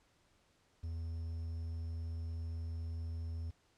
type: tone with quantisation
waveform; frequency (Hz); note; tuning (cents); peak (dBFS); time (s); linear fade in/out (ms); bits
triangle; 82.41; E2; 0; -36; 0.83-3.51; 10; 11
effects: pink hiss -72 dBFS RMS until 3.77 s + low-pass 8000 Hz 12 dB/octave